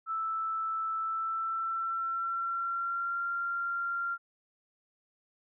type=tone with pitch glide; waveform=sine; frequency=1318.5 to 1384.1 Hz; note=E6 to F6; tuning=0 to -16 cents; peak=-30 dBFS; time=0.06-4.18 s; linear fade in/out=50 ms; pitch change=+84 cents; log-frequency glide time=0.98-3.25 s; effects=none